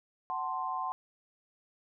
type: chord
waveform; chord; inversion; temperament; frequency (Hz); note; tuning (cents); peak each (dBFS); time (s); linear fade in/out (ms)
sine; F# diminished; none; equal with one note detuned; 746.9 / 880 / 1046.5; F#5 / A5 / C6; +16 / 0 / 0; -37 / -39 / -34; 0.3-0.92; 0
effects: none